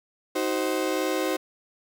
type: chord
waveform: 35% pulse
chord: C diminished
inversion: first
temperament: just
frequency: 314 / 376.7 / 523.3 Hz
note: Eb4 / Gb4 / C5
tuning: +16 / +31 / 0 cents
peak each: -27 dBFS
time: 0.35-1.37 s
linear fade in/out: 10 ms
effects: none